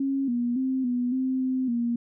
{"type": "tone with pitch steps", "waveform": "sine", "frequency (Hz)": [272.5, 240.5, 261.9, 245.6, 260.4, 258.8, 236.6], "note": ["C#4", "B3", "C4", "B3", "C4", "C4", "A#3"], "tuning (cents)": [-29, -46, 2, -9, -8, -19, 26], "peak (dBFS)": -23, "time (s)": [0, 1.96], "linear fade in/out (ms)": 5, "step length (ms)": 280, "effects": []}